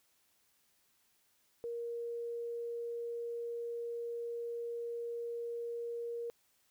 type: tone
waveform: sine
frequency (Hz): 470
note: A#4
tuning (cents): +14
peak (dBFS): -37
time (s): 1.64-6.3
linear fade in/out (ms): 0
effects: white hiss -73 dBFS RMS until 6.7 s